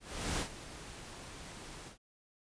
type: noise with ADSR envelope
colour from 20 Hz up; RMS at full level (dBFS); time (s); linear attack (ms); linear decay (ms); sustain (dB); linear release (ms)
pink; -34; 0-1.98; 390; 89; -14; 110
effects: resampled to 22050 Hz